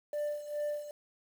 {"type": "tone with tremolo", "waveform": "sine", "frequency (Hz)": 591, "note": "D5", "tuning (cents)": 11, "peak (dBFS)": -28, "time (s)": [0.13, 0.91], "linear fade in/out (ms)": 2, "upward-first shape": "sine", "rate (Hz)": 2.4, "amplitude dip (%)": 80, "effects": ["tanh soft clip ceiling -30 dBFS", "9-bit"]}